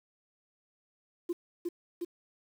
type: tone with echo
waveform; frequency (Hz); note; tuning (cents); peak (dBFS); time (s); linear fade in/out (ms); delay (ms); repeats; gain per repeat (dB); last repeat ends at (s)
sine; 346.3; F4; -15; -27; 1.29-1.33; 10; 360; 2; -2; 2.05
effects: tanh soft clip ceiling -26 dBFS + 9-bit